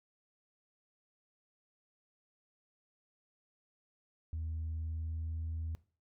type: tone with pitch glide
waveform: sine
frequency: 80.1 to 80.89 Hz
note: E2 to E2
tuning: -49 to -32 cents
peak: -34 dBFS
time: 4.33-5.75 s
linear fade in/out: 0 ms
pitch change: +17 cents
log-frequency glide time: 4.76-5.39 s
effects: noise-tail reverb RT60 0.4 s tail -21 dB re dry + tanh soft clip ceiling -33 dBFS